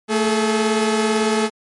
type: tone pair together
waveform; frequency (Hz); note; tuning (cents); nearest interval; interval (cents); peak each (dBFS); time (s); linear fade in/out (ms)
sawtooth; 222 / 426; A3 / G#4; +16 / +44; major seventh; 1128; -15; 0.08-1.5; 50
effects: MP3 48 kbps